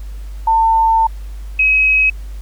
sine tone pair in turn, 898 / 2548 Hz, A5 / D#7, +35 / +41 cents, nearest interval octave + tritone, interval 1806 cents, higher second, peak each -9 dBFS, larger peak neither, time 0.47-1.07 / 1.59-2.1 s, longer first, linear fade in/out 5 ms, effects added 50 Hz sine -25 dBFS peak until 2.41 s + pink hiss -47 dBFS RMS until 2.41 s

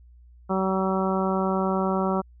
harmonic tone, 190 Hz, F#3, 46 cents sharp, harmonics 1 / 2 / 3 / 4 / 5 / 6 / 7, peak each -25 / -28 / -30 / -31 / -32 / -33 / -33 dBFS, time 0.49-2.22 s, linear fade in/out 20 ms, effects added 60 Hz sine -48 dBFS peak until 2.4 s

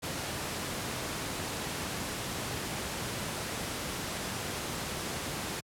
pink noise, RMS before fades -35 dBFS, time 0.02-5.61 s, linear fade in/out 20 ms, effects high-pass 80 Hz 12 dB/octave + low-pass 12000 Hz 12 dB/octave

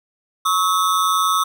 square ring-modulated tone, 1200 Hz, D6, 37 cents sharp, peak -13 dBFS, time 0.45-1.44 s, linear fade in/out 10 ms, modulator 90.1 Hz, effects none

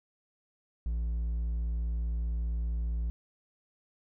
sine tone with hard clipping, 57.6 Hz, A#1, 20 cents flat, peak -30 dBFS, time 0.86-3.1 s, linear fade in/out 0 ms, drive 3 dB, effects none

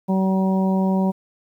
harmonic tone, 190.1 Hz, F#3, 47 cents sharp, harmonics 1 / 2 / 3 / 4 / 5, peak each -17 / -28 / -28 / -31 / -30 dBFS, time 0.08-1.12 s, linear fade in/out 20 ms, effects 9-bit

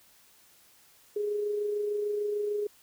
sine tone with amplitude modulation, 415.3 Hz, G#4, in tune, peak -26 dBFS, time 1.16-2.67 s, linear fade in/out 5 ms, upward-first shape sine, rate 26.7 Hz, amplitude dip 35%, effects white hiss -60 dBFS RMS until 2.82 s

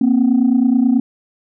sine tone pair together, 235.8 / 265.1 Hz, A#3 / C4, +20 / +23 cents, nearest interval major second, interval 203 cents, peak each -12 dBFS, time 0.01-1 s, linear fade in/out 5 ms, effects tanh soft clip ceiling -6 dBFS

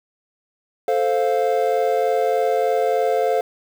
triangle chord, F major, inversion first, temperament equal, 440 / 523.3 / 698.5 Hz, A4 / C5 / F5, 0 / 0 / 0 cents, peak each -19 dBFS, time 0.88-3.41 s, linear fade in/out 2 ms, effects 7-bit

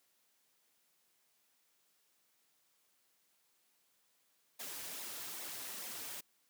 white noise with flanger, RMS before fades -45 dBFS, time 4.59-6.21 s, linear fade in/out 10 ms, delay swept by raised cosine 0.65 to 5.45 ms, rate 2.4 Hz, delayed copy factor -0.6, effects white hiss -75 dBFS RMS until 6.49 s + high-pass 150 Hz 12 dB/octave

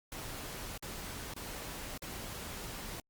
pink noise with dropouts, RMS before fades -43 dBFS, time 0.12-3 s, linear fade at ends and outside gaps 1 ms, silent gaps 0.777-0.825 / 1.338-1.364 / 1.977-2.021 s, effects Opus 48 kbps

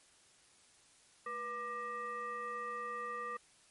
sine tone with frequency modulation, 1190 Hz, D6, 22 cents sharp, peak -38 dBFS, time 1.26-3.37 s, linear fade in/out 5 ms, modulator 704 Hz, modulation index 0.86, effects white hiss -65 dBFS RMS until 3.7 s + MP3 48 kbps

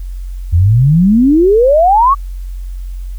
sine exponential sweep, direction up, 79.1 to 1159 Hz, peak -5 dBFS, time 0.52-2.15 s, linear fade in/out 20 ms, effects added 45 Hz sine -20 dBFS peak until 3.18 s + white hiss -49 dBFS RMS until 3.18 s

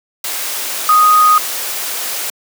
sine tone in noise, 1244.5 Hz, D#6, in tune, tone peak -6 dBFS, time 0.89-1.38 s, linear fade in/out 2 ms, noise white, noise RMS -21 dBFS, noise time 0.24-2.3 s, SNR +12 dB, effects high-pass 400 Hz 12 dB/octave

